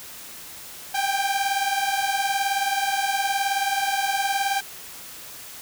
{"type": "beating tone pair", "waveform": "sawtooth", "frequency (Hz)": [781, 800], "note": ["G5", "G5"], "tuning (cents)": [-7, 35], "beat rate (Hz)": 19, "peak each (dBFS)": -21, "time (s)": [0.94, 4.61], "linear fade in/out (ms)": 10, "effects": ["white hiss -40 dBFS RMS until 5.61 s"]}